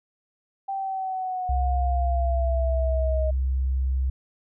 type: exponential sweep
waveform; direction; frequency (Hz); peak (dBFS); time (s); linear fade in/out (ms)
sine; down; 784 to 623; -26; 0.68-3.31; 10
type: tone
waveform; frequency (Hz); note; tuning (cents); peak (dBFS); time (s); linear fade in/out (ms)
sine; 65.41; C2; 0; -21; 1.49-4.1; 5
effects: none